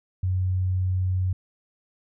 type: tone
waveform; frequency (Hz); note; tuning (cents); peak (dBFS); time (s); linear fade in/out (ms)
sine; 92.5; F#2; 0; -21; 0.23-1.33; 5
effects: none